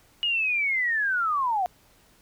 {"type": "linear sweep", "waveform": "sine", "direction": "down", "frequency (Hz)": [2900, 699], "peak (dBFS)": -22, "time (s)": [0.23, 1.66], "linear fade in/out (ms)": 0, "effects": ["pink hiss -59 dBFS RMS until 2.21 s"]}